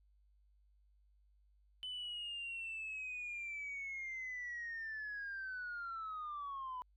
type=linear sweep; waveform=sine; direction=down; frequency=3024 to 987.8 Hz; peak=-40 dBFS; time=1.83-6.82 s; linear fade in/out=0 ms; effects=tanh soft clip ceiling -38 dBFS + added 50 Hz sine -67 dBFS peak until 6.96 s